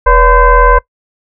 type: tone with frequency modulation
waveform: sine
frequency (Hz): 488.7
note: B4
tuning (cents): -18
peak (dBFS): -3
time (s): 0.06-0.79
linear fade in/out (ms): 10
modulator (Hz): 530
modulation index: 1.7
effects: noise-tail reverb RT60 0.1 s tail -22 dB re dry